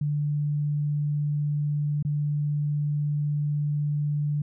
sine tone with dropouts, 147.3 Hz, D3, 6 cents sharp, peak -23 dBFS, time 0.01-4.42 s, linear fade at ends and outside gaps 5 ms, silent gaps 2.027-2.049 s, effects none

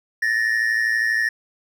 triangle tone pair together, 1752.3 / 1864.7 Hz, A6 / A#6, -8 / 0 cents, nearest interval minor second, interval 108 cents, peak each -19 dBFS, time 0.22-1.29 s, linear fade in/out 5 ms, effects none

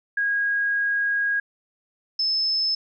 sine tone pair in turn, 1640 / 5234 Hz, G#6 / E8, -22 / -13 cents, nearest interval octave + minor sixth, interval 2009 cents, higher second, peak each -20 dBFS, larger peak neither, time 0.17-1.4 / 2.19-2.75 s, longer first, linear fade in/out 5 ms, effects none

